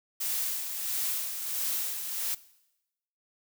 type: noise with tremolo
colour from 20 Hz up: blue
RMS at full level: -30 dBFS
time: 0.2-2.35 s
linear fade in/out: 10 ms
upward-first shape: sine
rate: 1.5 Hz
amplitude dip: 50%
effects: noise-tail reverb RT60 0.9 s tail -19 dB re dry